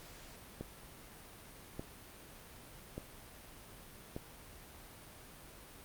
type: click train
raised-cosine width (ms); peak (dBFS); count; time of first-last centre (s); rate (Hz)
2; -27; 4; 0.61-4.165; 0.844
effects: pink hiss -54 dBFS RMS until 5.84 s + Opus 48 kbps